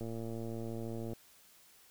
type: click train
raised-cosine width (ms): 2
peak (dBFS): -29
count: 129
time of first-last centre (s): 0.01-1.133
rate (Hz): 114
effects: white hiss -62 dBFS RMS until 1.9 s